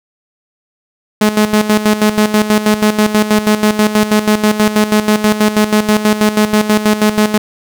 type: tone with tremolo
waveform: sawtooth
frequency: 212.4 Hz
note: G#3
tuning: 39 cents sharp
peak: -3 dBFS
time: 1.21-7.38 s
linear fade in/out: 5 ms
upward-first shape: square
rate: 6.2 Hz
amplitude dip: 70%
effects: none